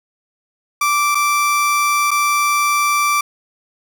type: tone with dropouts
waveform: 30% pulse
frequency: 1170 Hz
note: D6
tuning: 7 cents flat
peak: -11 dBFS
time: 0.81-3.21 s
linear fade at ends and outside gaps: 5 ms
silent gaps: 1.148-1.152 / 2.108-2.113 s
effects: none